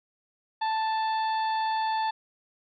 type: harmonic tone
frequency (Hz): 881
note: A5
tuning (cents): +2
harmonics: 1 / 2 / 3 / 4 / 5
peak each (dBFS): -25 / -37 / -44 / -42 / -42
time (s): 0.61-2.11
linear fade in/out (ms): 10
effects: none